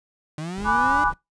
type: linear sweep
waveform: 35% pulse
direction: up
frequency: 148.7 to 300.1 Hz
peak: -27 dBFS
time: 0.38-1.04 s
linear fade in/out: 2 ms
type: noise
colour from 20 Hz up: brown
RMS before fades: -36 dBFS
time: 0.57-1.14 s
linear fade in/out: 5 ms
type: chord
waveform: sine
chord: G# half-diminished seventh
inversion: none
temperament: equal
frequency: 830.6 / 987.8 / 1174.7 / 1480 Hz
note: G#5 / B5 / D6 / F#6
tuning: 0 / 0 / 0 / 0 cents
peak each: -23 dBFS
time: 0.64-1.13 s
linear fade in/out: 50 ms
effects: noise-tail reverb RT60 0.2 s tail -23 dB re dry + resampled to 22050 Hz